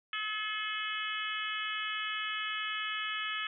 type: harmonic tone with a mistuned harmonic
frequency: 429.4 Hz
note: A4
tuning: 42 cents flat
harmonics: 3 / 4 / 5 / 6 / 7 / 8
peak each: -39 / -39 / -41 / -41 / -40 / -43 dBFS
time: 0.13-3.47 s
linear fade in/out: 2 ms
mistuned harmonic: 8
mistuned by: -48 cents
effects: none